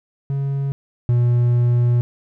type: tone pair in turn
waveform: triangle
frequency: 138.4 / 120.79 Hz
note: C#3 / B2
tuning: -2 / -38 cents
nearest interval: major second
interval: 236 cents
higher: first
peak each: -17 / -11 dBFS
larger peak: second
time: 0.3-0.72 / 1.09-2.01 s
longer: second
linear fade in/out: 0 ms
effects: none